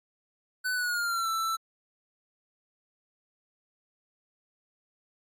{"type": "tone with pitch glide", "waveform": "square", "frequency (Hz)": [1500, 1328.7], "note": ["F#6", "E6"], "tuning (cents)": [23, 13], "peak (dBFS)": -28, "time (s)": [0.64, 1.57], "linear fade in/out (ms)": 20, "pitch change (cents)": -210, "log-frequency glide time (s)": [0.74, 1.29], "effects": ["AAC 64 kbps"]}